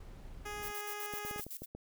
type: noise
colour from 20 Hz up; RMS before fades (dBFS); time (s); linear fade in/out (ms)
brown; -49; 0-0.72; 5
type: tone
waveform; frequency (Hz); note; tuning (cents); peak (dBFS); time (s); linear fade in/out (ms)
10% pulse; 415.3; G#4; 0; -32; 0.45-1.41; 10
type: noise with tremolo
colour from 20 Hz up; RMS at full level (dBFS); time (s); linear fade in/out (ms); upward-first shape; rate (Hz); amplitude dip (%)
violet; -43; 0.62-1.66; 20; square; 7.9; 80
type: clicks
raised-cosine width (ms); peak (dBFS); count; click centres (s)
2; -32; 8; 1.137 / 1.25 / 1.311 / 1.361 / 1.396 / 1.466 / 1.62 / 1.75
effects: none